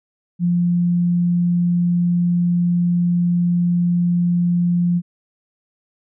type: tone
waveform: sine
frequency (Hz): 174.61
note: F3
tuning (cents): 0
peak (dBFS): -14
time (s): 0.39-5.02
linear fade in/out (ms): 50
effects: none